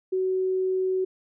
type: tone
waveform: sine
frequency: 374.6 Hz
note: F#4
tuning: 21 cents sharp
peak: -22 dBFS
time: 0.12-1.05 s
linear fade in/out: 10 ms
effects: none